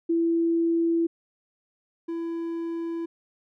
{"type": "tone pair in turn", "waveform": ["sine", "triangle"], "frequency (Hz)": [333.8, 333.8], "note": ["E4", "E4"], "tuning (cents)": [22, 22], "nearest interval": "unison", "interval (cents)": 0, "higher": "neither", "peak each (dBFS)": [-20, -26], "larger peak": "first", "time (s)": [[0.09, 1.07], [2.08, 3.06]], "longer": "neither", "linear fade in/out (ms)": 10, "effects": []}